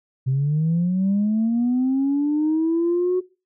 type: linear sweep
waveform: sine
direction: up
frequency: 128.2 to 370 Hz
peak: -16 dBFS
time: 0.26-3.21 s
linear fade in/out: 20 ms
effects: noise-tail reverb RT60 0.3 s tail -20 dB re dry + tanh soft clip ceiling -14 dBFS